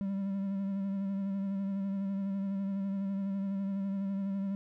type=tone with vibrato; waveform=triangle; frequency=196 Hz; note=G3; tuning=in tune; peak=-29 dBFS; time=0.01-4.55 s; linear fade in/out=0 ms; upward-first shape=sine; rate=12 Hz; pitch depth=29 cents each way; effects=none